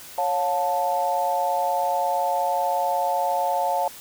sine chord, Db augmented, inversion none, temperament equal with one note detuned, 554.4 / 711.1 / 880 Hz, Db5 / F5 / A5, 0 / +31 / 0 cents, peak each -27 / -24 / -24 dBFS, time 0.18-3.88 s, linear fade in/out 2 ms, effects white hiss -42 dBFS RMS until 4 s

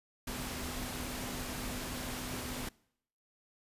sine tone in noise, 250 Hz, B3, 21 cents sharp, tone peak -45 dBFS, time 0.27-2.69 s, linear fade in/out 5 ms, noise pink, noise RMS -40 dBFS, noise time 0.27-2.69 s, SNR -8 dB, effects noise-tail reverb RT60 0.7 s tail -24 dB re dry + resampled to 32000 Hz

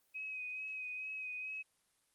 sine tone with vibrato, 2527 Hz, D#7, 26 cents sharp, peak -40 dBFS, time 0.14-1.63 s, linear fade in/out 20 ms, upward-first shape sine, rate 2.3 Hz, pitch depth 26 cents each way, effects white hiss -75 dBFS RMS until 2.14 s + Opus 24 kbps

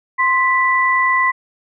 sine tone pair together, 1046.5 / 1975.5 Hz, C6 / B6, 0 / 0 cents, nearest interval major seventh, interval 1100 cents, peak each -15 dBFS, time 0.18-1.32 s, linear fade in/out 20 ms, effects none

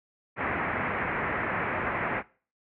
white low-pass noise, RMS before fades -30 dBFS, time 0.36-2.23 s, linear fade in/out 50 ms, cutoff 2200 Hz, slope 48 dB/octave, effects noise-tail reverb RT60 0.4 s tail -21 dB re dry + high-pass 60 Hz 12 dB/octave

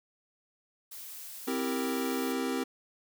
blue noise, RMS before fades -44 dBFS, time 0.91-2.33 s, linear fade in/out 10 ms
square chord, C dominant seventh, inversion none, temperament equal, 261.6 / 329.6 / 392 / 466.2 Hz, C4 / E4 / G4 / Bb4, 0 / 0 / 0 / 0 cents, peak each -33 / -39 / -37 / -38 dBFS, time 1.47-2.64 s, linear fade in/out 10 ms
effects none

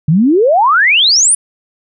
sine exponential sweep, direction up, 143.7 to 10080 Hz, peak -6 dBFS, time 0.08-1.35 s, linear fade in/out 5 ms, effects none

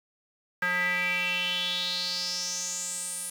square tone with band-pass filter sweep, 179.2 Hz, F3, 45 cents sharp, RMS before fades -30 dBFS, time 0.62-3.3 s, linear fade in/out 5 ms, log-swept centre 1700 to 10000 Hz, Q 6.1, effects 8-bit

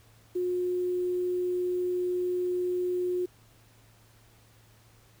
sine tone with quantisation, 359.8 Hz, F#4, 48 cents flat, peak -26 dBFS, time 0.35-3.26 s, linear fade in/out 10 ms, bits 9, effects added 111 Hz sine -59 dBFS peak until 5.2 s + pink hiss -61 dBFS RMS until 5.2 s

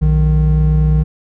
triangle tone pair together, 61.01 / 154 Hz, B1 / D#3, -20 / -17 cents, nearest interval octave + major third, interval 1603 cents, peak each -10 dBFS, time 0.01-1.04 s, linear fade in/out 20 ms, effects none

